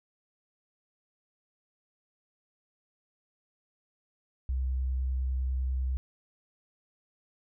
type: tone with vibrato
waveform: sine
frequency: 64.6 Hz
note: C2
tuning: 21 cents flat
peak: -27 dBFS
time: 4.49-5.97 s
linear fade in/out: 0 ms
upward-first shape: triangle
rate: 10 Hz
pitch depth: 12 cents each way
effects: none